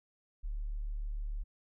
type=tone; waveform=sine; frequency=36.71 Hz; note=D1; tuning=in tune; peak=-34 dBFS; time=0.43-1.44 s; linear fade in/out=20 ms; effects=none